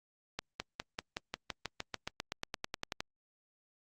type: accelerating click train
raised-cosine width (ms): 0.2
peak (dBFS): -18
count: 20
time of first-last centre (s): 0.39-3.005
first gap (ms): 210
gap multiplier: 0.95
effects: Opus 48 kbps